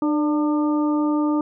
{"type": "harmonic tone with a mistuned harmonic", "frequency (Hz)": 300.5, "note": "D4", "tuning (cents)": 40, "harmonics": [1, 2, 3, 4], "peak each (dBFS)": [-18, -30, -30, -31], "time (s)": [0.02, 1.41], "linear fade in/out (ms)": 2, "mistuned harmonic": 2, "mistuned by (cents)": -45, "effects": []}